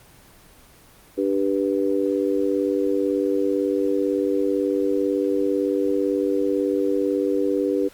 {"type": "harmonic tone", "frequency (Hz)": 98, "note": "G2", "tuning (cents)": 0, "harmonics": [3, 4, 5], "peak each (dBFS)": [-23, -23, -24], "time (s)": [1.17, 7.89], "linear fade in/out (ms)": 20, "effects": ["pink hiss -50 dBFS RMS until 7.93 s", "Opus 24 kbps"]}